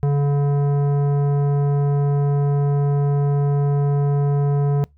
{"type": "tone with tanh clipping", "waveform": "sine", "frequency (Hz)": 142.7, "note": "D3", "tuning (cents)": -49, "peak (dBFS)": -17, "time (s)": [0.03, 4.84], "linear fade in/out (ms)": 0, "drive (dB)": 13, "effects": ["noise-tail reverb RT60 0.2 s tail -26 dB re dry", "added 73 Hz sine -51 dBFS peak until 4.97 s"]}